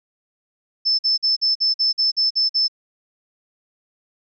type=tone bursts; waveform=sine; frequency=5270 Hz; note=E8; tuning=1 cent flat; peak=-15 dBFS; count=10; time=0.85-2.682 s; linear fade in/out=20 ms; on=140 ms; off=48 ms; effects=none